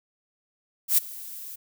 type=noise with ADSR envelope; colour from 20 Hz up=violet; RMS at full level=-17 dBFS; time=0.88-1.56 s; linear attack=97 ms; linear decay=14 ms; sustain=-22 dB; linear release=10 ms; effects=none